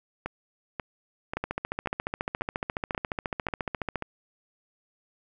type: two click trains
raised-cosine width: 0.5 ms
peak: -14 / -16 dBFS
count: 38 / 8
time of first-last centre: 1.37-3.957 / 0.26-4.023 s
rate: 14.3 / 1.86 Hz
effects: none